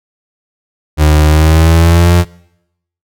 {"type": "tone with pitch glide", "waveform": "35% pulse", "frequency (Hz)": [76.3, 87.14], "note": ["D#2", "F2"], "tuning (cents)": [-33, -3], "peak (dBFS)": -3, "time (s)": [0.97, 2.25], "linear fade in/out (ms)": 50, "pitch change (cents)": 230, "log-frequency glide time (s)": [1.27, 2.12], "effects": ["noise-tail reverb RT60 0.8 s tail -23 dB re dry"]}